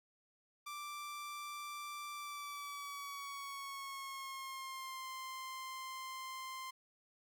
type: tone with pitch glide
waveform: sawtooth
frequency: 1174.7 to 1046.5 Hz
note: D6 to C6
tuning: 0 to 0 cents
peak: -40 dBFS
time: 0.66-6.71 s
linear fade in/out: 10 ms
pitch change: -200 cents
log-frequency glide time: 2.13-5.07 s
effects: 12-bit